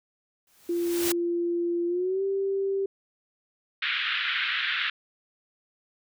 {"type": "noise with exponential growth", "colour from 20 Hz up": "white", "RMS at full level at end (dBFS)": -26, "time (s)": [0.47, 1.12], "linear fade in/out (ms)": 2, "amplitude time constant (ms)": 140}
{"type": "tone with pitch glide", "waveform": "sine", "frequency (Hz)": [344.5, 391.2], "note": ["F4", "G4"], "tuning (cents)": [-24, -4], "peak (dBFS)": -24, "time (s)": [0.69, 2.86], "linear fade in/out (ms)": 5, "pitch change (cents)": 220, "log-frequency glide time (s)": [1.87, 2.23]}
{"type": "band-pass noise", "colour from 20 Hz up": "pink", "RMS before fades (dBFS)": -28, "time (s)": [3.82, 4.9], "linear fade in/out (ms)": 5, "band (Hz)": [1400, 3700], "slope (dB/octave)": 48}
{"effects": []}